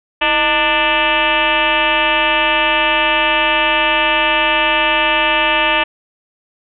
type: tone with frequency modulation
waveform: sine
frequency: 1768 Hz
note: A6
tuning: 8 cents sharp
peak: -11 dBFS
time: 0.21-5.84 s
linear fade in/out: 10 ms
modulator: 288 Hz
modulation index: 4.3
effects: none